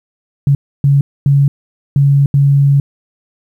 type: tone bursts at uneven times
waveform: sine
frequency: 140.3 Hz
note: C#3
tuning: 21 cents sharp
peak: -6 dBFS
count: 5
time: 0.47-0.55 / 0.84-1.01 / 1.26-1.48 / 1.96-2.26 / 2.34-2.8 s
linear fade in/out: 2 ms
effects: 8-bit